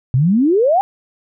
sine exponential sweep, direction up, 119.9 to 814 Hz, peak -10 dBFS, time 0.14-0.81 s, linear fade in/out 0 ms, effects none

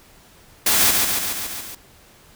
white noise with echo, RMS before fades -17 dBFS, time 0.66-0.91 s, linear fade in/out 5 ms, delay 140 ms, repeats 6, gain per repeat -3 dB, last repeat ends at 1.75 s, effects pink hiss -50 dBFS RMS until 2.35 s

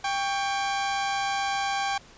sawtooth tone pair together, 792.7 / 1121 Hz, G5 / C#6, +19 / +19 cents, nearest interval tritone, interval 600 cents, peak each -22 / -30 dBFS, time 0.04-1.98 s, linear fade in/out 5 ms, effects pink hiss -51 dBFS RMS until 2.17 s + resampled to 16000 Hz

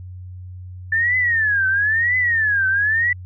sine tone with vibrato, 1760 Hz, A6, in tune, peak -15 dBFS, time 0.92-3.13 s, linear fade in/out 5 ms, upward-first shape triangle, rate 1 Hz, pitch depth 250 cents each way, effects added 91 Hz sine -32 dBFS peak until 3.25 s

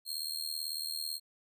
sawtooth tone with amplitude modulation, 4240 Hz, C8, 22 cents sharp, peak -29 dBFS, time 0.05-1.2 s, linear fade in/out 50 ms, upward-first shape sine, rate 78.1 Hz, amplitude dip 80%, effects none

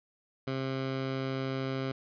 15% pulse tone, 133.2 Hz, C3, 31 cents sharp, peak -25 dBFS, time 0.47-1.92 s, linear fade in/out 5 ms, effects resampled to 11025 Hz + 11-bit

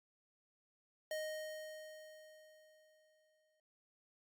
square tone with exponential decay, 621 Hz, D#5, 3 cents flat, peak -39 dBFS, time 1.11-3.6 s, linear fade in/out 2 ms, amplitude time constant 540 ms, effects noise-tail reverb RT60 0.1 s tail -18 dB re dry + Opus 48 kbps

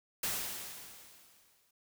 white noise with exponential decay, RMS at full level -33 dBFS, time 0.23-1.71 s, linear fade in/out 5 ms, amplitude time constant 320 ms, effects none

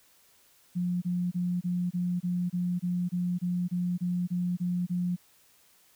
sine tone bursts, 177.7 Hz, F3, 30 cents sharp, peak -26 dBFS, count 15, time 0.75-5.164 s, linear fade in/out 20 ms, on 270 ms, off 26 ms, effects white hiss -62 dBFS RMS until 5.95 s

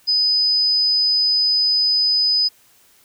sine tone, 5000 Hz, D#8, 8 cents sharp, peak -14 dBFS, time 0.07-2.49 s, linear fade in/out 20 ms, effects white hiss -54 dBFS RMS until 3.04 s

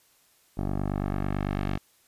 10% pulse tone with low-pass filter sweep, 49 Hz, G1, in tune, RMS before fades -29 dBFS, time 0.57-1.78 s, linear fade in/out 10 ms, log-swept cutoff 720 to 3400 Hz, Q 0.81, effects white hiss -63 dBFS RMS until 2.07 s + resampled to 32000 Hz

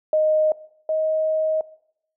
sine tone pair in turn, 620 / 628.7 Hz, D#5 / D#5, -6 / +18 cents, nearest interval unison, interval 24 cents, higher second, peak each -15 / -19 dBFS, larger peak first, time 0.13-0.52 / 0.89-1.61 s, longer second, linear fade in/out 2 ms, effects noise-tail reverb RT60 0.7 s tail -20 dB re dry

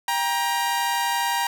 sawtooth tone pair together, 793 / 944.6 Hz, G5 / A#5, +20 / +23 cents, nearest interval minor third, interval 303 cents, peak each -23 / -19 dBFS, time 0.08-1.47 s, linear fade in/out 2 ms, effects none

